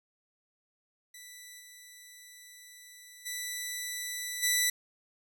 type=tone with level steps; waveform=10% pulse; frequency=1975.5 Hz; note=B6; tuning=in tune; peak=-38 / -41 / -26 / -16 dBFS; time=1.14-4.7 s; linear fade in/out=5 ms; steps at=1.59 / 3.25 / 4.42 s; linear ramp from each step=20 ms; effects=none